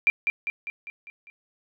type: tone with echo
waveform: sine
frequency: 2366 Hz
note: D7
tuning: 12 cents sharp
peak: -15 dBFS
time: 0.07-0.1 s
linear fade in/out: 0 ms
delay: 200 ms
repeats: 6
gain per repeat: -5 dB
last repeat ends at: 1.3 s
effects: none